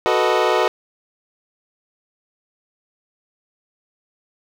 25% pulse chord, B dominant seventh, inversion second, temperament equal, 370 / 440 / 493.9 / 622.3 Hz, F#4 / A4 / B4 / D#5, 0 / 0 / 0 / 0 cents, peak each -17 dBFS, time 0.06-0.68 s, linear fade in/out 0 ms, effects low-pass 4000 Hz 12 dB/octave + 7-bit

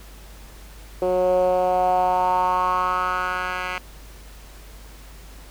10% pulse tone with band-pass filter sweep, 182.4 Hz, F#3, 24 cents flat, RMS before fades -21 dBFS, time 1.02-3.78 s, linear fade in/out 2 ms, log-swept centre 460 to 1900 Hz, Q 4.3, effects added 50 Hz sine -41 dBFS peak until 5.5 s + pink hiss -47 dBFS RMS until 5.5 s

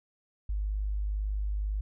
sine tone, 51 Hz, G#1, 31 cents flat, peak -28 dBFS, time 0.49-1.81 s, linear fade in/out 5 ms, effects none

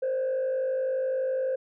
sine tone with frequency modulation, 523.3 Hz, C5, in tune, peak -23 dBFS, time 0.02-1.56 s, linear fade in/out 10 ms, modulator 51.8 Hz, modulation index 0.45, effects tanh soft clip ceiling -23 dBFS

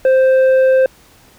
sine tone with tanh clipping, 523.3 Hz, C5, in tune, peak -9 dBFS, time 0.05-0.86 s, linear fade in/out 2 ms, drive 6 dB, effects pink hiss -47 dBFS RMS until 1.38 s

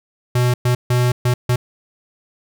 square tone bursts at uneven times, 123.47 Hz, B2, in tune, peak -14 dBFS, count 5, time 0.35-0.54 / 0.65-0.75 / 0.9-1.12 / 1.25-1.34 / 1.49-1.56 s, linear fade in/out 5 ms, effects none

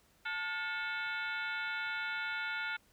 harmonic tone with a mistuned harmonic, 440 Hz, A4, in tune, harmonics 2 / 3 / 4 / 5 / 6 / 7 / 8 / 9, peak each -45 / -37 / -46 / -42 / -47 / -53 / -48 / -51 dBFS, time 0.25-2.77 s, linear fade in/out 10 ms, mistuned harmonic 3, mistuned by +140 cents, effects pink hiss -68 dBFS RMS until 2.92 s

